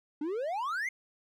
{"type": "exponential sweep", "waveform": "triangle", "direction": "up", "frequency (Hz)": [283.3, 2171], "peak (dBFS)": -29, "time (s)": [0.21, 0.89], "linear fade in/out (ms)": 5, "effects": []}